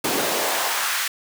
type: noise with high-pass filter sweep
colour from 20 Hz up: pink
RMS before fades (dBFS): -23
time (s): 0.04-1.08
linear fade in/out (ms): 5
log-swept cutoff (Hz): 250 to 1800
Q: 1.4
effects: none